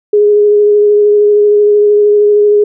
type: tone with vibrato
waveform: sine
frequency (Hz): 415.3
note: G#4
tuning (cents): 0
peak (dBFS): -4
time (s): 0.13-2.64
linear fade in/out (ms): 5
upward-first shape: sine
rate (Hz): 13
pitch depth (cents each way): 14
effects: none